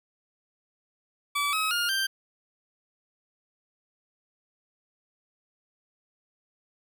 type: tone with pitch steps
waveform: 20% pulse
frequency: 1151 / 1277.1 / 1417 / 1572.3 Hz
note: D6 / D#6 / F6 / G6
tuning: -35 / +45 / +25 / +5 cents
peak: -20 dBFS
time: 1.35-2.07 s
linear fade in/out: 10 ms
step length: 180 ms
effects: 10-bit